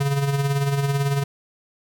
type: tone with tremolo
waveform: square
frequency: 140 Hz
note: C#3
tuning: 18 cents sharp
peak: -18 dBFS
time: 0-1.24 s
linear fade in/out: 10 ms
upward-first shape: sine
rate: 18 Hz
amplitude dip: 50%
effects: none